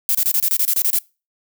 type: noise bursts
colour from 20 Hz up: violet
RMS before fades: -17 dBFS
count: 11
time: 0.09-0.987 s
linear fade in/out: 0 ms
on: 57 ms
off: 27 ms
effects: noise-tail reverb RT60 0.3 s tail -24 dB re dry